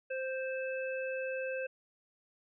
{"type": "harmonic tone", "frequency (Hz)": 523.3, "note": "C5", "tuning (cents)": 0, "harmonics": [1, 3, 5], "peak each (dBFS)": [-35, -42, -43], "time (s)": [0.1, 1.67], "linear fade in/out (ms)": 10, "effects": []}